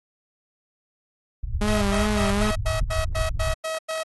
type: low-pass noise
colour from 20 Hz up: pink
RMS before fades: -26 dBFS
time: 1.43-3.54 s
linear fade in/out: 5 ms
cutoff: 120 Hz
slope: 96 dB/octave
type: tone with vibrato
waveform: sawtooth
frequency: 205 Hz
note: G#3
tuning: 22 cents flat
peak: -18 dBFS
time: 1.61-2.51 s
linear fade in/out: 5 ms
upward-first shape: sine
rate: 2.6 Hz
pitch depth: 59 cents each way
type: tone bursts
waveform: sawtooth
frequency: 640 Hz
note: D#5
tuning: 49 cents sharp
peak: -22 dBFS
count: 10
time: 1.67-4.034 s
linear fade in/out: 10 ms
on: 150 ms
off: 96 ms
effects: AAC 32 kbps